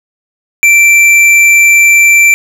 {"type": "tone with hard clipping", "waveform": "sine", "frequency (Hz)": 2345, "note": "D7", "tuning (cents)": -3, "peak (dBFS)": -4, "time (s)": [0.63, 2.34], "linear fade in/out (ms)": 0, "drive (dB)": 9, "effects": []}